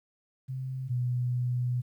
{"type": "tone pair in turn", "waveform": "sine", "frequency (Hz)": [130.81, 123.73], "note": ["C3", "B2"], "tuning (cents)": [0, 4], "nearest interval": "minor second", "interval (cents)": 96, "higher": "first", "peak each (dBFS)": [-32, -26], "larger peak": "second", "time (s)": [[0.48, 0.89], [0.89, 1.82]], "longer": "second", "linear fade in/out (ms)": 20, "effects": ["11-bit"]}